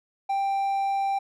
triangle tone, 787 Hz, G5, 7 cents sharp, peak -21 dBFS, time 0.29-1.19 s, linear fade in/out 10 ms, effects none

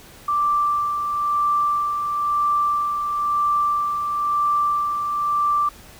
sine tone with tremolo, 1174.7 Hz, D6, in tune, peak -16 dBFS, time 0.28-5.69 s, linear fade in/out 5 ms, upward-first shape sine, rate 1 Hz, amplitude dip 45%, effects pink hiss -45 dBFS RMS until 5.99 s

